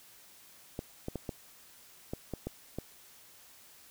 clicks, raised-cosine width 2 ms, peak -22 dBFS, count 8, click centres 0.791 / 1.084 / 1.157 / 1.292 / 2.135 / 2.337 / 2.47 / 2.786 s, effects white hiss -57 dBFS RMS until 3.9 s

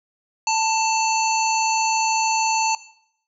harmonic tone, 887 Hz, A5, 14 cents sharp, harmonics 1 / 3 / 5 / 7 / 8, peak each -20 / -25 / -27 / -28 / -29 dBFS, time 0.47-2.75 s, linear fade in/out 2 ms, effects noise-tail reverb RT60 0.7 s tail -18 dB re dry

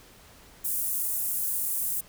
pink high-pass noise, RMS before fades -29 dBFS, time 0.64-2.01 s, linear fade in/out 10 ms, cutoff 9800 Hz, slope 24 dB/octave, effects pink hiss -53 dBFS RMS until 2.08 s

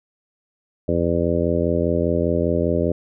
harmonic tone, 85 Hz, F2, 46 cents flat, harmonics 1 / 2 / 3 / 4 / 5 / 6 / 7, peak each -25 / -25 / -25 / -25 / -25 / -25 / -25 dBFS, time 0.88-2.92 s, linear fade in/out 5 ms, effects none

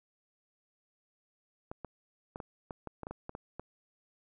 clicks, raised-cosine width 1 ms, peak -26 dBFS, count 12, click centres 1.715 / 1.847 / 2.359 / 2.402 / 2.708 / 2.873 / 3.033 / 3.069 / 3.11 / 3.294 / 3.351 / 3.596 s, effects none

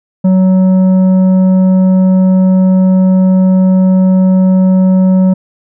sine tone with tanh clipping, 186.8 Hz, F#3, 17 cents sharp, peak -6 dBFS, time 0.24-5.34 s, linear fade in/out 10 ms, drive 8 dB, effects none

